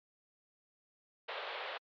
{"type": "band-pass noise", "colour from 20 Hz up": "pink", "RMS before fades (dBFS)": -42, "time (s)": [1.28, 1.78], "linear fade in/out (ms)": 10, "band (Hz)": [450, 3900], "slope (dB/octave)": 48, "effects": ["MP3 64 kbps"]}